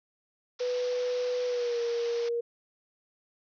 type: band-pass noise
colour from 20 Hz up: white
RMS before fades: -45 dBFS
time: 0.59-2.29 s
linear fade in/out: 5 ms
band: 420 to 5900 Hz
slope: 96 dB/octave
type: tone with pitch glide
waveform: sine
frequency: 495 to 471 Hz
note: B4 to A#4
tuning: +4 to +18 cents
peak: -27 dBFS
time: 0.6-2.41 s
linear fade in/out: 10 ms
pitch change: -86 cents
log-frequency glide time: 1.46-1.8 s
effects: none